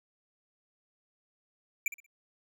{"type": "tone with echo", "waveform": "square", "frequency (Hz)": 2349, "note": "D7", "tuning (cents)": 0, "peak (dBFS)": -27, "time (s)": [1.86, 1.88], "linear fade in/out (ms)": 2, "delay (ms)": 61, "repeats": 3, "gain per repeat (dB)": -12, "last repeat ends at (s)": 2.063, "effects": []}